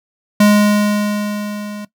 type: tone with level ramp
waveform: square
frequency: 207.7 Hz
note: G#3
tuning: in tune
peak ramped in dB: -7 to -27 dBFS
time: 0.4-1.85 s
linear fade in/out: 5 ms
effects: noise-tail reverb RT60 0.1 s tail -17 dB re dry